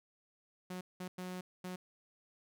sawtooth tone bursts at uneven times, 182.5 Hz, F#3, 24 cents flat, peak -37 dBFS, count 4, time 0.7-0.81 / 1-1.08 / 1.18-1.41 / 1.64-1.76 s, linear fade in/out 5 ms, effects none

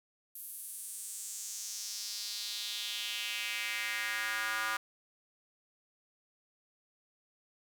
square tone with high-pass filter sweep, 110 Hz, A2, in tune, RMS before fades -38 dBFS, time 0.35-4.77 s, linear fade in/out 5 ms, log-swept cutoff 12000 to 1300 Hz, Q 2.9, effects none

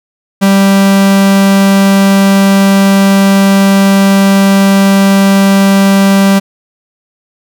45% pulse tone, 196 Hz, G3, in tune, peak -4 dBFS, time 0.41-6.4 s, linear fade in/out 20 ms, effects none

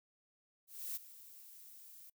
violet noise with ADSR envelope, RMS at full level -40 dBFS, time 0.67-2.1 s, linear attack 290 ms, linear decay 18 ms, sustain -16 dB, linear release 8 ms, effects noise-tail reverb RT60 0.1 s tail -25 dB re dry

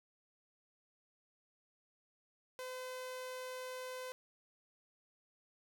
sawtooth tone, 510 Hz, C5, 44 cents flat, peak -39 dBFS, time 2.59-4.12 s, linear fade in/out 0 ms, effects none

